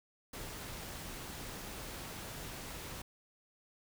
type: noise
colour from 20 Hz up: pink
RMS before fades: -45 dBFS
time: 0.33-3.02 s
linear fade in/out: 5 ms
effects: none